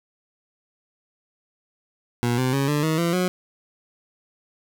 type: tone with pitch steps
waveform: 20% pulse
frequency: 120 / 128.61 / 137.84 / 147.74 / 158.34 / 169.71 / 181.89 Hz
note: B2 / C3 / C#3 / D3 / D#3 / F3 / F#3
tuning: -49 / -29 / -9 / +11 / +31 / -49 / -29 cents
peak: -15 dBFS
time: 2.23-3.28 s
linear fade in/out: 0 ms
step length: 150 ms
effects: none